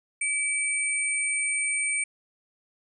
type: tone pair together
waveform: sine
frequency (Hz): 2300 / 8684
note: D7 / C#9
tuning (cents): -37 / -37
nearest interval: octave + major seventh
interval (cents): 2300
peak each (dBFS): -27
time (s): 0.21-2.04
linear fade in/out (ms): 5
effects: none

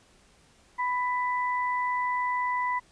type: tone pair together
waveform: sine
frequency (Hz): 993 / 1986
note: B5 / B6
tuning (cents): +9 / +9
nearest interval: octave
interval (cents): 1200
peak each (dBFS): -26 / -32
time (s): 0.78-2.8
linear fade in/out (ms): 20
effects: pink hiss -60 dBFS RMS until 2.91 s + resampled to 22050 Hz

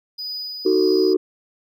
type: tone with tremolo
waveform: triangle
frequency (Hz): 4960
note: D#8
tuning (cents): -6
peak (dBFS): -25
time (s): 0.18-1.14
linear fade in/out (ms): 10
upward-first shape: sine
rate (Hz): 1.7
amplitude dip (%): 35
type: chord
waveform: sine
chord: D# diminished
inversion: none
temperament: just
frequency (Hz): 311.1 / 373.4 / 448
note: D#4 / F#4 / A4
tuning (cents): 0 / +16 / +31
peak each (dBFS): -20 / -15 / -21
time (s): 0.65-1.17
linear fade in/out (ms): 10
effects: tanh soft clip ceiling -7 dBFS

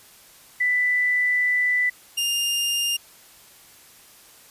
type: tone pair in turn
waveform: sine / sawtooth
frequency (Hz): 1986 / 2809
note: B6 / F7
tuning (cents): +9 / +9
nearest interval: tritone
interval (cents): 600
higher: second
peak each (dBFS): -18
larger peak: neither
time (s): 0.6-1.9 / 2.17-2.97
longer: first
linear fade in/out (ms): 10
effects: white hiss -50 dBFS RMS until 4.5 s + resampled to 32000 Hz

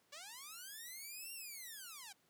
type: linear two-way sweep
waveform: 5% pulse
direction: up then down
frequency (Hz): 550 to 2794 to 743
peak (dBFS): -38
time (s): 0.12-2.13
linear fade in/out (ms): 10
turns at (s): 1.33
effects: pink hiss -74 dBFS RMS until 2.29 s + high-pass 150 Hz 12 dB/octave

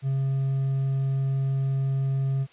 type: tone with hard clipping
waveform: triangle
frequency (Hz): 135.3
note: C#3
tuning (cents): -42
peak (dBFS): -23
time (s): 0.02-2.47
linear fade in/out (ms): 50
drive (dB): 5
effects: white hiss -56 dBFS RMS until 2.52 s + resampled to 8000 Hz

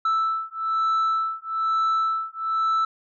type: beating tone pair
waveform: sine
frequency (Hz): 1318.5 / 1319.6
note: E6 / E6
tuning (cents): 0 / +1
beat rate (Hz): 1.1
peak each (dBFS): -22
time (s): 0.05-2.85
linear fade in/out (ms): 5
effects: tanh soft clip ceiling -18 dBFS

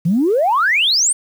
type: exponential sweep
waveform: sine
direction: up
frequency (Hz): 155.56 to 9170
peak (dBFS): -11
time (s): 0.05-1.13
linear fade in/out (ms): 10
effects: tanh soft clip ceiling -7 dBFS + 7-bit

